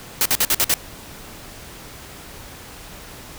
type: noise bursts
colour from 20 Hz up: white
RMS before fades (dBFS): -17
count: 6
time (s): 0.21-0.74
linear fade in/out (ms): 0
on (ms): 45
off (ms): 52
effects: pink hiss -39 dBFS RMS until 3.38 s